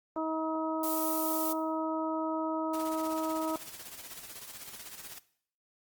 harmonic tone, 318.2 Hz, D#4, 39 cents sharp, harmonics 1 / 2 / 3 / 4, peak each -33 / -36 / -36 / -38 dBFS, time 0.16-3.56 s, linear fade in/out 2 ms
violet noise, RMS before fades -35 dBFS, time 0.83-1.53 s, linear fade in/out 5 ms
white noise with tremolo, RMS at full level -43 dBFS, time 2.73-5.19 s, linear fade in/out 10 ms, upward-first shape sine, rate 16 Hz, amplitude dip 65%
effects noise-tail reverb RT60 0.6 s tail -18 dB re dry + Opus 24 kbps

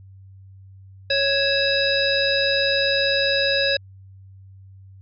harmonic tone with a mistuned harmonic, 554.4 Hz, C#5, in tune, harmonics 1 / 3 / 5 / 7 / 9, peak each -22 / -24 / -27 / -23 / -26 dBFS, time 1.1-3.77 s, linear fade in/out 5 ms, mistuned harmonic 5, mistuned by -90 cents, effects added 96 Hz sine -42 dBFS peak until 5.01 s

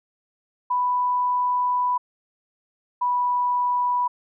sine tone pair in turn, 990 / 983.2 Hz, B5 / B5, +4 / -8 cents, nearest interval unison, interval 12 cents, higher first, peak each -19 dBFS, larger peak neither, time 0.7-1.98 / 3.01-4.08 s, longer first, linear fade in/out 10 ms, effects none

